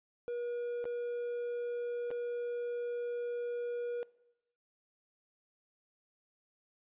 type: tone with dropouts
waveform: triangle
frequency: 480.2 Hz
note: B4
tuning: 49 cents flat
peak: -33 dBFS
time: 0.28-4.03 s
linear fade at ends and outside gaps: 0 ms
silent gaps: 0.842-0.854 / 2.105-2.113 s
effects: noise-tail reverb RT60 0.9 s tail -21 dB re dry + resampled to 8000 Hz